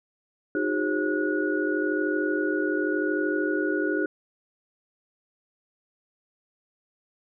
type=tone cluster; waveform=sine; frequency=309 / 361.6 / 402.5 / 538 / 1458 Hz; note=D#4 / F#4 / G4 / C5 / F#6; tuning=-12 / -40 / +46 / +48 / -26 cents; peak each=-27 / -30 / -29 / -34 / -30 dBFS; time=0.55-4.06 s; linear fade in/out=2 ms; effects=none